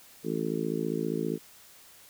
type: harmonic tone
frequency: 55 Hz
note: A1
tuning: in tune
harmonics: 3 / 4 / 5 / 6 / 7 / 8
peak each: -35 / -35 / -35 / -35 / -35 / -35 dBFS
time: 0.23-1.39 s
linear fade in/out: 50 ms
effects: white hiss -54 dBFS RMS until 2.09 s